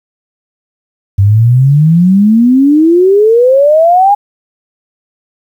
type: exponential sweep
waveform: sine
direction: up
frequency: 95.8 to 830.6 Hz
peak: -3 dBFS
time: 1.18-4.15 s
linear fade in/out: 10 ms
effects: 7-bit